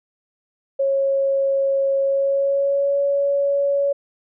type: tone with pitch glide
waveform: sine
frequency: 547 to 562.1 Hz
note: C#5 to C#5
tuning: -23 to +24 cents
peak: -16 dBFS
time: 0.79-3.93 s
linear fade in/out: 10 ms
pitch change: +47 cents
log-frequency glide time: 2-2.98 s
effects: none